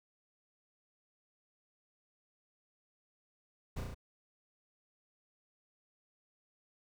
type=noise with echo; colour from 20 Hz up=brown; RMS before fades=-36 dBFS; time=3.76-3.81 s; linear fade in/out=10 ms; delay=34 ms; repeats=4; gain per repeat=-2 dB; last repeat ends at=3.946 s; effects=none